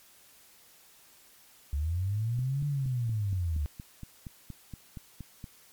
sine linear two-way sweep, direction up then down, 68.2 to 146.83 to 70.4 Hz, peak -27 dBFS, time 1.73-3.66 s, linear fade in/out 0 ms, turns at 2.66 s
click train, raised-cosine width 5 ms, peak -28 dBFS, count 14, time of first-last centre 2.39-5.442 s, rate 4.26 Hz
effects white hiss -58 dBFS RMS until 5.72 s + MP3 96 kbps

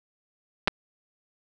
clicks, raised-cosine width 0.3 ms, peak -6 dBFS, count 2, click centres 0.675 / 0.68 s, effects none

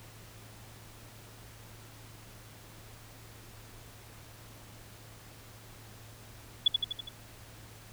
sine tone with echo, 3419 Hz, G#7, 50 cents sharp, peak -18 dBFS, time 6.66-6.68 s, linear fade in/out 5 ms, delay 82 ms, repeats 5, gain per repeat -4 dB, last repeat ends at 7.09 s, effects added 110 Hz sine -53 dBFS peak until 7.92 s + pink hiss -53 dBFS RMS until 7.92 s

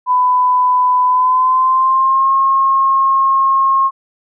sine tone with pitch glide, 1000 to 1078 Hz, B5 to C#6, +21 to -49 cents, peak -9 dBFS, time 0.06-3.91 s, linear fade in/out 50 ms, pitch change +130 cents, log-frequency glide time 1.05-2.32 s, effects none

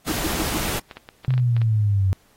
pink noise, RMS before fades -26 dBFS, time 0.06-0.8 s, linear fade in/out 20 ms
sine tone bursts, 314.8 Hz, D#4, 20 cents sharp, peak -22 dBFS, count 4, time 0.09-0.574 s, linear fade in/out 2 ms, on 31 ms, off 120 ms
clicks, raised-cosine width 0.3 ms, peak -21 dBFS, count 9, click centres 0.912 / 0.97 / 1.089 / 1.248 / 1.306 / 1.339 / 1.379 / 1.566 / 1.617 s
sine exponential sweep, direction down, 130.81 to 93 Hz, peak -16 dBFS, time 1.28-2.13 s, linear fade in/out 0 ms
effects pink hiss -59 dBFS RMS until 2.36 s + AAC 48 kbps

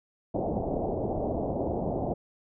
white low-pass noise, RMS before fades -30 dBFS, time 0.34-2.14 s, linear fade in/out 10 ms, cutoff 740 Hz, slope 48 dB/octave, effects none

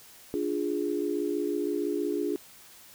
sine chord, D diminished, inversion none, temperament equal, 293.7 / 349.2 / 415.3 Hz, D4 / F4 / Ab4, 0 / 0 / 0 cents, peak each -31 dBFS, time 0.34-2.36 s, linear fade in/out 0 ms, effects white hiss -52 dBFS RMS until 2.94 s

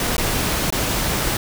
pink noise with dropouts, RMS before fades -21 dBFS, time 0-1.37 s, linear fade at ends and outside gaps 2 ms, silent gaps 0.167-0.18 / 0.704-0.724 s, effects none

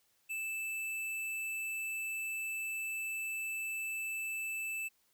sine tone with hard clipping, 2637 Hz, E7, in tune, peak -37 dBFS, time 0.29-4.89 s, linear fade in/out 20 ms, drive 16 dB, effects white hiss -73 dBFS RMS until 5.13 s

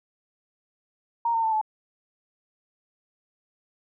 sine tone with pitch steps, 932.3 / 909.4 / 887.1 / 865.4 Hz, A#5 / A#5 / A5 / A5, 0 / -43 / +14 / -29 cents, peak -21 dBFS, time 1.25-1.614 s, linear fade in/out 5 ms, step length 91 ms, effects none

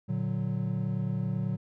triangle chord, Bb augmented, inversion none, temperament equal, 116.54 / 146.83 / 185 Hz, Bb2 / D3 / F#3, 0 / 0 / 0 cents, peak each -30 / -31 / -30 dBFS, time 0.08-1.57 s, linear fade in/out 20 ms, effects none

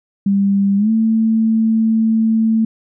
sine tone with pitch glide, 198.4 to 222.7 Hz, G3 to A3, +21 to +21 cents, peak -11 dBFS, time 0.26-2.65 s, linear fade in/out 5 ms, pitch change +200 cents, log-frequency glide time 0.77-0.9 s, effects none

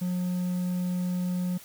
triangle tone, 180 Hz, F#3, 47 cents flat, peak -24 dBFS, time 0.01-1.58 s, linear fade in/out 10 ms, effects white hiss -49 dBFS RMS until 1.64 s

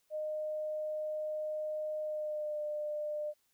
sine tone with pitch glide, 614 to 600.3 Hz, D#5 to D5, -23 to +38 cents, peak -34 dBFS, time 0.1-3.34 s, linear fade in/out 50 ms, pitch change -39 cents, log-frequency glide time 2.01-2.6 s, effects white hiss -75 dBFS RMS until 3.53 s

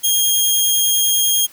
10% pulse tone, 3242 Hz, G#7, 42 cents flat, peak -5 dBFS, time 0.03-1.47 s, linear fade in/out 20 ms, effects white hiss -45 dBFS RMS until 1.52 s + high-pass 80 Hz 12 dB/octave

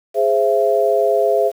sine chord, Ab augmented, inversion none, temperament equal with one note detuned, 415.3 / 523.3 / 670.4 Hz, Ab4 / C5 / E5, 0 / 0 / +29 cents, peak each -17 / -18 / -16 dBFS, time 0.14-1.52 s, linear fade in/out 50 ms, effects 7-bit

